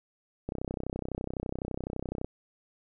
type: click train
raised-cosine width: 2 ms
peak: -20 dBFS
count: 57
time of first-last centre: 0.49-2.245 s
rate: 31.9 Hz
effects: none